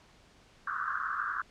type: band-pass noise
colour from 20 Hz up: white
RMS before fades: -34 dBFS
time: 0.67-1.42 s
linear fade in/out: 5 ms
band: 1100 to 1600 Hz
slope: 96 dB/octave
effects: pink hiss -60 dBFS RMS until 1.5 s + low-pass 6000 Hz 12 dB/octave